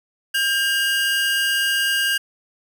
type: tone pair together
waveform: 45% pulse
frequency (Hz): 1601.8 / 2854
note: G6 / F7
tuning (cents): +37 / +37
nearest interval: minor seventh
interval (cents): 1000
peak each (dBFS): -20 / -22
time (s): 0.34-2.18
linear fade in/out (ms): 10
effects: 9-bit